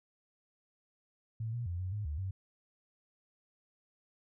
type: tone with pitch steps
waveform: sine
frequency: 112 / 119.5 / 87.1 / 92.4 / 104.6 / 74.2 / 95.1 Hz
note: A2 / A#2 / F2 / F#2 / G#2 / D2 / F#2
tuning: +31 / +43 / -4 / -2 / +13 / +18 / +48 cents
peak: -34 dBFS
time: 1.4-2.31 s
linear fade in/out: 5 ms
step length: 130 ms
effects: none